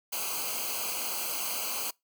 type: noise with comb filter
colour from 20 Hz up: white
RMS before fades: -33 dBFS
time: 0.12-1.91 s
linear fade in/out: 10 ms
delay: 0.55 ms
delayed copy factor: -0.95
effects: noise-tail reverb RT60 0.2 s tail -25 dB re dry